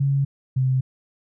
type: tone pair in turn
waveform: sine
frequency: 138.59 / 130.28 Hz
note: C#3 / C3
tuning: 0 / -7 cents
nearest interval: minor second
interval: 107 cents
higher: first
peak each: -17 dBFS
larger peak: neither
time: 0-0.25 / 0.56-0.81 s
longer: neither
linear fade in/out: 10 ms
effects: none